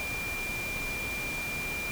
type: tone in noise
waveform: sine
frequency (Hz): 2385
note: D7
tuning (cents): +26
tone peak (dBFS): -33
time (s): 0-1.91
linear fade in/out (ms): 0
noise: pink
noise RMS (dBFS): -38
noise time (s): 0-1.91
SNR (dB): +2
effects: none